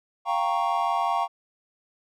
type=chord; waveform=triangle; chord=G half-diminished seventh; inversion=third; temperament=equal with one note detuned; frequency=698.5 / 784 / 932.3 / 1105.5 Hz; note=F5 / G5 / Bb5 / Db6; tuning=0 / 0 / 0 / -5 cents; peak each=-26 dBFS; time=0.25-1.28 s; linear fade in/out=50 ms; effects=none